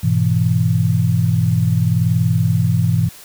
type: chord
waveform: sine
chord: E major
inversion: first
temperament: just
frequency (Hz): 103.01 / 123.61 / 164.81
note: G#2 / B2 / E3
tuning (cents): -14 / +2 / 0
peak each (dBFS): -17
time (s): 0.03-3.09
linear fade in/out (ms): 10
effects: white hiss -40 dBFS RMS until 3.24 s